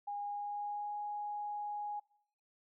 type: tone with pitch glide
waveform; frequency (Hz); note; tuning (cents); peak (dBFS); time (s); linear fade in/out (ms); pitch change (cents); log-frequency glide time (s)
sine; 817 to 829.4; G#5 to G#5; -29 to -3; -37; 0.07-2; 10; +26; 0.19-0.97
effects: noise-tail reverb RT60 0.7 s tail -23 dB re dry